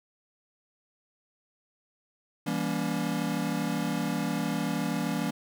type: chord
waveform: square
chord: E diminished seventh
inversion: none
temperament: just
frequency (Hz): 164.81 / 197.78 / 237.3 / 284.8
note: E3 / G3 / Bb3 / Db4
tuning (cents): 0 / +16 / +31 / +47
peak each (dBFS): -34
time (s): 2.46-5.31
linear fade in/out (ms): 10
effects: none